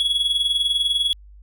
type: tone with tremolo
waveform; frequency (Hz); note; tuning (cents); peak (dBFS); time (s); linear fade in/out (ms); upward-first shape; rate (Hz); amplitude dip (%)
triangle; 3356; G#7; +17; -13; 0-1.13; 0; triangle; 20; 75
effects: added 50 Hz sine -42 dBFS peak until 1.42 s